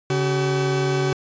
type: tone pair together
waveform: 40% pulse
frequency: 140.41 / 380.3 Hz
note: C#3 / F#4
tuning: +23 / +48 cents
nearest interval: octave + perfect fourth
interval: 1725 cents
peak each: -21 dBFS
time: 0.1-1.13 s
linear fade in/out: 2 ms
effects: resampled to 16000 Hz